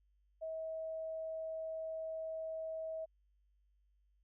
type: tone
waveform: sine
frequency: 642 Hz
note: E5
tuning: 46 cents flat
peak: -39 dBFS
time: 0.41-3.06 s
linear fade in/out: 20 ms
effects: added 50 Hz sine -70 dBFS peak until 4.23 s